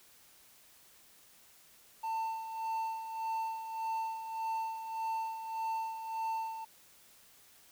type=tone with tremolo; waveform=triangle; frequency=895 Hz; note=A5; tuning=29 cents sharp; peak=-30 dBFS; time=2.03-6.65 s; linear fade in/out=10 ms; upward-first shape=sine; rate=1.7 Hz; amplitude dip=60%; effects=white hiss -61 dBFS RMS until 7.71 s